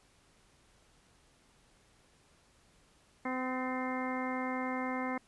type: harmonic tone with a mistuned harmonic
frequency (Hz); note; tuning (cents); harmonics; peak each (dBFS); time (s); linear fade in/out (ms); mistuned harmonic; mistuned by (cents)
256.4; C4; -35; 1 / 2 / 3 / 4 / 5 / 6 / 7 / 8; -36 / -41 / -41 / -41 / -45 / -51 / -46 / -42; 3.25-5.18; 5; 8; +46
effects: pink hiss -66 dBFS RMS until 5.27 s + resampled to 24000 Hz